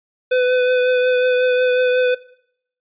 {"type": "tone with vibrato", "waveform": "square", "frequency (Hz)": 502, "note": "B4", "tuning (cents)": 28, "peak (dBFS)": -14, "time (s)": [0.31, 2.15], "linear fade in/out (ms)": 10, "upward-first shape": "triangle", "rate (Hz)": 5.5, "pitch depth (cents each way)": 20, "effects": ["noise-tail reverb RT60 0.7 s tail -20 dB re dry", "resampled to 8000 Hz"]}